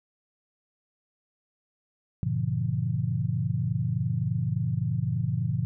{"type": "chord", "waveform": "sine", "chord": "G diminished seventh", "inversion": "none", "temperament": "just", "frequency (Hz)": [98, 117.6, 141.12, 169.34], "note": ["G2", "Bb2", "Db3", "Fb3"], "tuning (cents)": [0, 16, 31, 47], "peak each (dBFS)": [-33, -28, -30, -31], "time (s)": [2.23, 5.65], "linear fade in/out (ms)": 0, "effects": []}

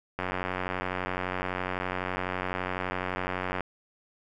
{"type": "click train", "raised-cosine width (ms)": 0.5, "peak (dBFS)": -15, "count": 315, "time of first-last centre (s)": [0.19, 3.607], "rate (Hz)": 91.9, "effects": []}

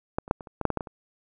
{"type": "clicks", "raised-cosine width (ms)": 1, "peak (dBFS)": [-11, -27, -7, -25, -29, -15, -6, -13, -12, -18, -26], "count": 11, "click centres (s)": [0.185, 0.279, 0.311, 0.408, 0.472, 0.613, 0.653, 0.703, 0.773, 0.808, 0.872], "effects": []}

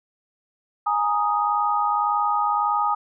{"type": "chord", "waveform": "sine", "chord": "Ab suspended second", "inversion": "none", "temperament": "equal", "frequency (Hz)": [830.6, 932.3, 1244.5], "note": ["Ab5", "Bb5", "Eb6"], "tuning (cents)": [0, 0, 0], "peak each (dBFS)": [-23, -26, -22], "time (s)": [0.86, 2.95], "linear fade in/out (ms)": 10, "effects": []}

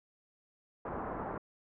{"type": "low-pass noise", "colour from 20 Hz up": "white", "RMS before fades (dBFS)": -39, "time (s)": [0.85, 1.38], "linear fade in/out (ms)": 5, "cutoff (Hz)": 1200, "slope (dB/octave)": 24, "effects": ["low-pass 2000 Hz 12 dB/octave"]}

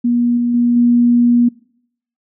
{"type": "tone with level steps", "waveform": "sine", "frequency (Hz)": 240, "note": "B3", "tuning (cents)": -49, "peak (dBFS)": [-11, -13, -10, -8], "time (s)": [0.04, 1.49], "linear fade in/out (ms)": 10, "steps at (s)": [0.37, 0.54, 0.76], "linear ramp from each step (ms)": 5, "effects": ["noise-tail reverb RT60 0.7 s tail -24 dB re dry"]}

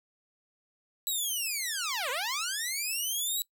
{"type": "linear two-way sweep", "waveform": "10% pulse", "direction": "down then up", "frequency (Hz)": [3951, 471.8, 3951], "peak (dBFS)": -22, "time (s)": [1.07, 3.42], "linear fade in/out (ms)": 0, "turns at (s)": 2.1, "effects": ["noise-tail reverb RT60 0.1 s tail -21 dB re dry"]}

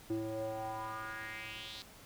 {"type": "tone with band-pass filter sweep", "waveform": "square", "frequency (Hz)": 110, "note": "A2", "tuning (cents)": 0, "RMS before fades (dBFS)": -41, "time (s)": [0.1, 1.82], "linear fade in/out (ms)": 0, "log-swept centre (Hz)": [340, 4200], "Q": 4.1, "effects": ["pink hiss -56 dBFS RMS until 2.05 s"]}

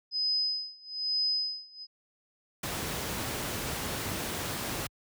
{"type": "tone with tremolo", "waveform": "sine", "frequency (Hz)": 5030, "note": "D#8", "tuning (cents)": 18, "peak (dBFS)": -25, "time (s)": [0.11, 1.87], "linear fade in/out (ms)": 50, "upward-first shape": "sine", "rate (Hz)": 1.1, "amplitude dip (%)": 95}
{"type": "noise", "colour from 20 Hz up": "pink", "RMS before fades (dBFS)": -34, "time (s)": [2.63, 4.87], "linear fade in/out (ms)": 5}
{"effects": ["high-pass 60 Hz 12 dB/octave"]}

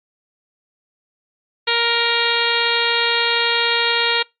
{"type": "harmonic tone", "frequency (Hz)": 468.5, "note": "A#4", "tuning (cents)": 9, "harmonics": [1, 2, 3, 4, 5, 6, 7, 8, 9], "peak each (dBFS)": [-24, -24, -24, -24, -24, -24, -24, -24, -24], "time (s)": [1.67, 4.23], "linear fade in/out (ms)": 10, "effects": ["noise-tail reverb RT60 0.2 s tail -25 dB re dry", "MP3 32 kbps"]}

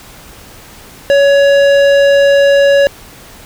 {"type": "tone with tanh clipping", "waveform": "sine", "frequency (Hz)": 561, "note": "C#5", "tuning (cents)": 21, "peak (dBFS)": -7, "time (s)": [1.1, 2.87], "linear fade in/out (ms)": 0, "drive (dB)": 15, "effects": ["pink hiss -36 dBFS RMS until 3.45 s"]}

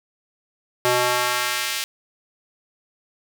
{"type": "tone with high-pass filter sweep", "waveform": "square", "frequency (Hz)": 123.47, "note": "B2", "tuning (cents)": 0, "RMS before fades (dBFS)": -22, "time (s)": [0.85, 1.84], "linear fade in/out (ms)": 0, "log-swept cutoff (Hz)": [450, 2900], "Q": 0.86, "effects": []}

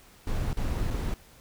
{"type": "noise with dropouts", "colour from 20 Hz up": "brown", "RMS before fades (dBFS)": -28, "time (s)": [0.27, 1.14], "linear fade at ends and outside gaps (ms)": 2, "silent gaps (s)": [[0.531, 0.57], [0.904, 0.908]], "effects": ["pink hiss -55 dBFS RMS until 1.4 s"]}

